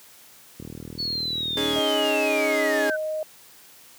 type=click train; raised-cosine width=3 ms; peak=-23 dBFS; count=48; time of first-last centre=0.6-1.784 s; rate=39.7 Hz
type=linear sweep; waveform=sine; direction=down; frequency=4455 to 1479 Hz; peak=-25 dBFS; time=0.98-2.97 s; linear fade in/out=20 ms
type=chord; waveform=sawtooth; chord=C# suspended second; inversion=none; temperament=equal; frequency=277.2 / 311.1 / 415.3 Hz; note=C#4 / D#4 / G#4; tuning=0 / 0 / 0 cents; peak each=-25 / -26 / -23 dBFS; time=1.57-2.9 s; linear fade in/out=2 ms
type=tone; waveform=sine; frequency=622 Hz; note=D#5; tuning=1 cent flat; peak=-25 dBFS; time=1.76-3.23 s; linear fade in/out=2 ms
effects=white hiss -50 dBFS RMS until 3.98 s + high-pass 80 Hz 12 dB/octave